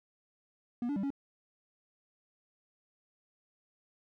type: tone with pitch steps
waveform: triangle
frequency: 240.4 / 288.3 / 196.4 / 278.4 Hz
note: B3 / D4 / G3 / C#4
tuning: -46 / -32 / +4 / +8 cents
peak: -29 dBFS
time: 0.82-1.104 s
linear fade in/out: 2 ms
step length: 71 ms
effects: none